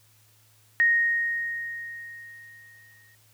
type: tone with exponential decay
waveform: sine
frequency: 1864.7 Hz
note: A#6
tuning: in tune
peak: -16 dBFS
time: 0.8-3.15 s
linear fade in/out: 0 ms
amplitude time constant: 510 ms
effects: added 108 Hz sine -61 dBFS peak until 3.33 s + white hiss -61 dBFS RMS until 3.33 s